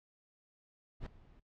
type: noise with ADSR envelope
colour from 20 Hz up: brown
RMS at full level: -37 dBFS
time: 1-1.4 s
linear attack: 63 ms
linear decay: 3 ms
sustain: -22 dB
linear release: 10 ms
effects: noise-tail reverb RT60 0.1 s tail -21 dB re dry + low-pass 4000 Hz 12 dB/octave